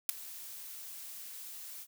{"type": "noise with ADSR envelope", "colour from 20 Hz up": "blue", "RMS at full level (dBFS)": -24, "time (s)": [0.09, 1.87], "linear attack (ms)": 3, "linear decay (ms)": 8, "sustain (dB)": -22, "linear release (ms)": 56, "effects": []}